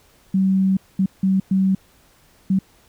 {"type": "tone bursts at uneven times", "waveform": "sine", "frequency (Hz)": 191, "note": "G3", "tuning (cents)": -45, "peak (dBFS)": -14, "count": 5, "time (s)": [[0.34, 0.77], [0.99, 1.06], [1.23, 1.4], [1.51, 1.75], [2.5, 2.59]], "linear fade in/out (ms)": 5, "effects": ["pink hiss -55 dBFS RMS until 2.88 s"]}